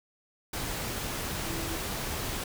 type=tone in noise; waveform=sine; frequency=329.6 Hz; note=E4; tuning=in tune; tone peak=-38 dBFS; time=1.46-1.76 s; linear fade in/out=5 ms; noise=pink; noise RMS=-34 dBFS; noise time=0.53-2.44 s; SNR=-7 dB; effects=none